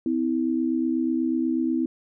sine tone pair together, 255.4 / 323.6 Hz, C4 / E4, -42 / -32 cents, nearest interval major third, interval 410 cents, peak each -24 dBFS, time 0.06-1.86 s, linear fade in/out 2 ms, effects none

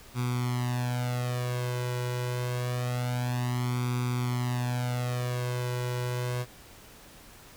sawtooth tone with flanger, 123.47 Hz, B2, in tune, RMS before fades -30 dBFS, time 0.14-6.46 s, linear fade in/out 50 ms, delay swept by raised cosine 0.84 to 2.04 ms, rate 0.26 Hz, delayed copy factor +0.95, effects pink hiss -51 dBFS RMS until 7.56 s

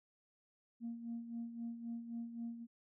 sine tone with tremolo, 233.1 Hz, A#3, in tune, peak -38 dBFS, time 0.8-2.67 s, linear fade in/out 50 ms, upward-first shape sine, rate 3.8 Hz, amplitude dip 65%, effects tanh soft clip ceiling -36 dBFS

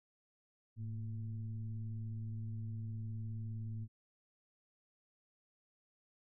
sine tone with frequency modulation, 108.3 Hz, A2, 27 cents flat, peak -39 dBFS, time 0.76-3.88 s, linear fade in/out 50 ms, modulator 118 Hz, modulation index 0.53, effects none

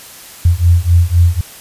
sine beating tone pair, 84.3 / 88.2 Hz, E2 / F2, +39 / +18 cents, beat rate 3.9 Hz, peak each -10 dBFS, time 0.45-1.41 s, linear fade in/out 5 ms, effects white hiss -35 dBFS RMS until 1.6 s + resampled to 32000 Hz

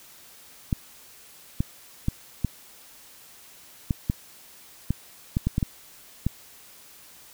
clicks, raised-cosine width 5 ms, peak -10 dBFS, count 12, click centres 0.728 / 1.605 / 2.084 / 2.447 / 3.908 / 4.099 / 4.906 / 5.369 / 5.47 / 5.581 / 5.628 / 6.266 s, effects white hiss -50 dBFS RMS until 7.33 s

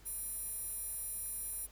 square tone with high-pass filter, 805 Hz, G5, 46 cents sharp, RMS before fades -41 dBFS, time 0.05-1.67 s, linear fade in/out 20 ms, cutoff 11000 Hz, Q 9.7, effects added 50 Hz sine -56 dBFS peak until 1.71 s + pink hiss -62 dBFS RMS until 1.71 s

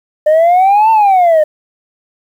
sine exponential two-way sweep, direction up then down, 601 to 904 to 601 Hz, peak -3 dBFS, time 0.26-1.44 s, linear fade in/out 10 ms, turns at 0.91 s, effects tanh soft clip ceiling -4 dBFS + 7-bit

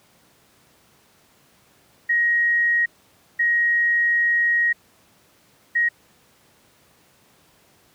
sine tone bursts at uneven times, 1886 Hz, A#6, 20 cents sharp, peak -16 dBFS, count 3, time 2.09-2.86 / 3.39-4.73 / 5.75-5.89 s, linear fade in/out 10 ms, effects pink hiss -57 dBFS RMS until 7.94 s + high-pass 100 Hz 12 dB/octave

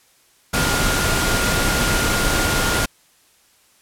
sine tone in noise, 1417 Hz, F6, 25 cents sharp, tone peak -24 dBFS, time 0.53-2.86 s, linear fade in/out 10 ms, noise pink, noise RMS -19 dBFS, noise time 0.53-2.86 s, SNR -8 dB, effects white hiss -56 dBFS RMS until 3.81 s + low-pass 12000 Hz 12 dB/octave

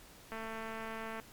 click train, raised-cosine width 0.5 ms, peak -28 dBFS, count 197, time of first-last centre 0.32-1.199 s, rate 223 Hz, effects pink hiss -56 dBFS RMS until 1.32 s + MP3 96 kbps

